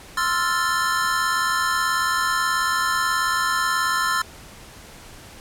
square chord, F major seventh, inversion second, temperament equal, 1046.5 / 1318.5 / 1396.9 / 1760 Hz, C6 / E6 / F6 / A6, 0 / 0 / 0 / 0 cents, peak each -26 dBFS, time 0.17-4.22 s, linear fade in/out 5 ms, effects pink hiss -43 dBFS RMS until 5.4 s + low-pass 12000 Hz 12 dB/octave

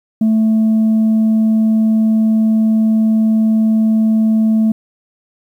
sine tone, 220 Hz, A3, in tune, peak -7 dBFS, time 0.21-4.72 s, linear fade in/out 5 ms, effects tanh soft clip ceiling -8 dBFS + 8-bit

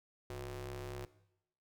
sawtooth ring-modulated tone, 133.1 Hz, C3, 30 cents sharp, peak -35 dBFS, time 0.3-1.05 s, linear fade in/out 0 ms, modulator 232 Hz, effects noise-tail reverb RT60 0.8 s tail -17 dB re dry

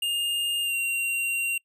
square tone with pitch glide, 2822 to 2758 Hz, F7 to F7, +17 to -22 cents, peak -25 dBFS, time 0.02-1.58 s, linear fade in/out 5 ms, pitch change -39 cents, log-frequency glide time 0.62-0.74 s, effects noise-tail reverb RT60 0.1 s tail -25 dB re dry

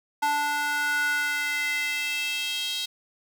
square tone with high-pass filter sweep, 293.1 Hz, D4, 3 cents flat, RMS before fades -27 dBFS, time 0.22-2.86 s, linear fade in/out 10 ms, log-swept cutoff 960 to 3600 Hz, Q 4, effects none

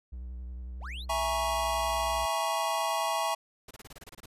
triangle tone with vibrato, 61.74 Hz, B1, in tune, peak -35 dBFS, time 0.12-2.26 s, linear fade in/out 10 ms, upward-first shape square, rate 11 Hz, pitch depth 42 cents each way
triangle linear sweep, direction up, 370 to 4435 Hz, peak -38 dBFS, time 0.8-1.06 s, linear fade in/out 50 ms
square chord, A# half-diminished seventh, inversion second, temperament equal with one note detuned, 659.3 / 830.6 / 942.6 / 1108.7 Hz, E5 / G#5 / A#5 / C#6, 0 / 0 / +19 / 0 cents, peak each -34 dBFS, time 1.09-3.35 s, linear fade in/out 10 ms
pink noise bursts, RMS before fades -47 dBFS, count 11, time 3.68-4.259 s, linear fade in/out 5 ms, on 29 ms, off 26 ms
effects resampled to 32000 Hz

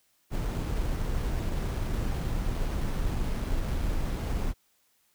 brown noise with sample-and-hold, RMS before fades -29 dBFS, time 0.3-4.54 s, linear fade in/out 50 ms, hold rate 7350 Hz, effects white hiss -69 dBFS RMS until 5.14 s

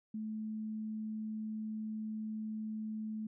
sine tone, 216.9 Hz, A3, 25 cents flat, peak -37 dBFS, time 0.14-3.27 s, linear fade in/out 5 ms, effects none

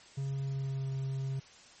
triangle tone with pitch glide, 136.8 to 134.53 Hz, C#3 to C3, -23 to +49 cents, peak -30 dBFS, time 0.17-1.4 s, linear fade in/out 10 ms, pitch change -28 cents, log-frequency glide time 0.34-0.89 s, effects white hiss -56 dBFS RMS until 1.8 s + MP3 32 kbps

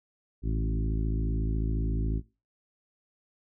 harmonic tone with a mistuned harmonic, 54.1 Hz, A1, 29 cents flat, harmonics 1 / 2 / 3 / 4 / 5 / 6 / 7, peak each -27 / -33 / -37 / -40 / -38 / -42 / -44 dBFS, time 0.42-2.22 s, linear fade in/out 50 ms, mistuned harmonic 2, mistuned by +27 cents, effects noise-tail reverb RT60 0.3 s tail -22 dB re dry

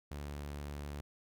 sawtooth tone, 72.4 Hz, D2, 24 cents flat, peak -37 dBFS, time 0.11-1.01 s, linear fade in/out 5 ms, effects none

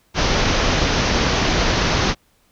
pink low-pass noise, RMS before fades -18 dBFS, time 0.14-2.15 s, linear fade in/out 50 ms, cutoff 6300 Hz, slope 96 dB/octave, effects pink hiss -60 dBFS RMS until 2.51 s

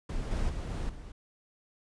brown noise with level steps, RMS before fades -34 / -30 / -35 / -33 / -44 dBFS, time 0.09-1.12 s, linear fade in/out 5 ms, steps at 0.31 / 0.49 / 0.7 / 0.89 s, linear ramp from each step 5 ms, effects resampled to 22050 Hz

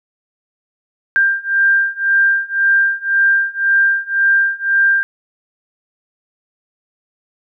sine beating tone pair, 1588 / 1589.9 Hz, G6 / G6, +22 / +24 cents, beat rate 1.9 Hz, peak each -15 / -14 dBFS, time 1.16-5.03 s, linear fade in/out 0 ms, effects none

